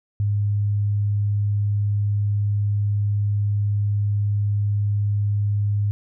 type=tone; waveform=sine; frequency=102.7 Hz; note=G#2; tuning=19 cents flat; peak=-18 dBFS; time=0.2-5.91 s; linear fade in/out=0 ms; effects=none